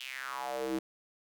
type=tone with high-pass filter sweep; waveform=square; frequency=65.6 Hz; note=C2; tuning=5 cents sharp; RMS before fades=-37 dBFS; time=0-0.79 s; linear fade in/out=5 ms; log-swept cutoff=3100 to 280 Hz; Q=4.7; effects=none